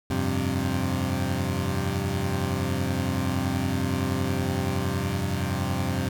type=chord; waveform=20% pulse; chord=F suspended second; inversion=none; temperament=equal; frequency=87.31 / 98 / 130.81 Hz; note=F2 / G2 / C3; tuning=0 / 0 / 0 cents; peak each=-24 dBFS; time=0.1-6.09 s; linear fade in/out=5 ms; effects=none